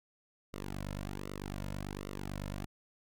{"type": "tone with flanger", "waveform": "sawtooth", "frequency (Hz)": 49, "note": "G1", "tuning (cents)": 0, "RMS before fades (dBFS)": -41, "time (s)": [0.53, 2.66], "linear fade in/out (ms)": 10, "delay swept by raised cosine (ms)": [1.2, 2.6], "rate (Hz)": 1.3, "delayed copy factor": -0.95, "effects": []}